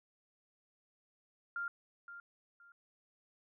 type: tone with echo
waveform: sine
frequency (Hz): 1396.9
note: F6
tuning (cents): 0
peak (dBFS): -36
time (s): 1.56-1.68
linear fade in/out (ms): 2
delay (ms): 520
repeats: 2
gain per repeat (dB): -11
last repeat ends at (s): 2.72
effects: none